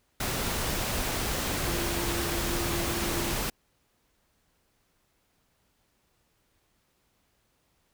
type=tone in noise; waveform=sine; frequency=343.3 Hz; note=F4; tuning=30 cents flat; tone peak=-34 dBFS; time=1.67-3.33 s; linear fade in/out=5 ms; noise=pink; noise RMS=-30 dBFS; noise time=0.2-3.5 s; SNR=-7 dB; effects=pink hiss -71 dBFS RMS until 7.93 s